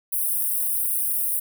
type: high-pass noise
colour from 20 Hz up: white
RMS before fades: -24 dBFS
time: 0.12-1.4 s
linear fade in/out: 10 ms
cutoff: 9000 Hz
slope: 96 dB/octave
effects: none